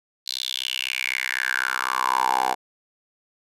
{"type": "tone with high-pass filter sweep", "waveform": "10% pulse", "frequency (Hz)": 64, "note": "C2", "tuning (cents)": -38, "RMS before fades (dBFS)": -25, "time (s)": [0.26, 2.55], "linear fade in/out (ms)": 20, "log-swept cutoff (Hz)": [4200, 720], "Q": 5.9, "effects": ["resampled to 32000 Hz"]}